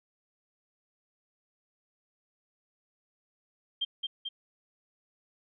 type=tone with echo; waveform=sine; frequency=3178 Hz; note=G7; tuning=23 cents sharp; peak=-27 dBFS; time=3.81-3.85 s; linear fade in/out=10 ms; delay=220 ms; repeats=2; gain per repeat=-3 dB; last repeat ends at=4.29 s; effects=none